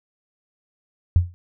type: tone with exponential decay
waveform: sine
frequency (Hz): 87.8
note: F2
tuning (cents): +10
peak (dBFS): -8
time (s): 1.16-1.34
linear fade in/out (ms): 0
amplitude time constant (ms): 39
effects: none